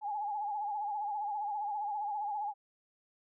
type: tone with vibrato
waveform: sine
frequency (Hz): 830.6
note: G#5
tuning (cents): 0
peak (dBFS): -33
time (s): 0.01-2.54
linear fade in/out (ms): 50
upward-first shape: sine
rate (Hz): 15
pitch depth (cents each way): 65
effects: none